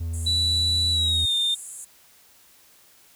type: tone with vibrato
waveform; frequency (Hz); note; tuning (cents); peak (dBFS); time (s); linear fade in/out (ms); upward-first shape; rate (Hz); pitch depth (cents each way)
triangle; 82.8; E2; +8; -24; 0-1.26; 10; sine; 8; 13
type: band-pass noise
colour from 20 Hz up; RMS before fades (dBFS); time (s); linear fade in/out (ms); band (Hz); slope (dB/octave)
pink; -39; 0.13-1.85; 10; 7000 to 11000; 96
type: tone with pitch glide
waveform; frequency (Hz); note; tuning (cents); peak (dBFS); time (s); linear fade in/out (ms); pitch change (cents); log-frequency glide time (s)
sine; 3951 to 3623; B7 to A7; 0 to +50; -20; 0.26-1.55; 10; -150; 0.91-1.33
effects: white hiss -55 dBFS RMS until 3.15 s